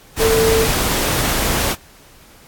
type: tone in noise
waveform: sine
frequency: 447.1 Hz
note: A4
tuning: 28 cents sharp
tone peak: -13 dBFS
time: 0.18-0.68 s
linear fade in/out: 50 ms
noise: pink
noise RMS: -18 dBFS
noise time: 0.16-1.76 s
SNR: +2 dB
effects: pink hiss -46 dBFS RMS until 2.47 s + AAC 64 kbps